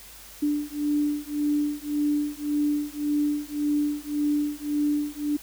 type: beating tone pair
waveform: sine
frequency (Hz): 293.7 / 295.5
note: D4 / D4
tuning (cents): 0 / +11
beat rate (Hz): 1.8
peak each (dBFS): -26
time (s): 0.42-5.37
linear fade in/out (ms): 10
effects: added 50 Hz sine -53 dBFS peak until 5.42 s + white hiss -46 dBFS RMS until 5.42 s